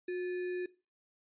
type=tone with sample-and-hold; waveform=sine; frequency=360.9 Hz; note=F#4; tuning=43 cents flat; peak=-33 dBFS; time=0.08-0.66 s; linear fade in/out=5 ms; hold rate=2100 Hz; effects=noise-tail reverb RT60 0.3 s tail -18 dB re dry + resampled to 8000 Hz